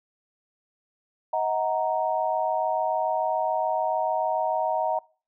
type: chord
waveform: sine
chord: D# minor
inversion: none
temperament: equal with one note detuned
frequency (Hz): 633.1 / 740 / 932.3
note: D#5 / F#5 / A#5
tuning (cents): +30 / 0 / 0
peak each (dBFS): -27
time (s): 1.33-4.99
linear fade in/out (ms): 5
effects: noise-tail reverb RT60 0.4 s tail -24 dB re dry